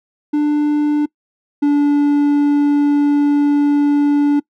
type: tone pair in turn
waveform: triangle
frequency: 296.3 / 289.4 Hz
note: D4 / D4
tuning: +15 / -25 cents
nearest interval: unison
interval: 40 cents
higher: first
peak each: -10 / -8 dBFS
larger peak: second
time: 0.33-1.06 / 1.62-4.4 s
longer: second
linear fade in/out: 10 ms
effects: noise-tail reverb RT60 0.1 s tail -23 dB re dry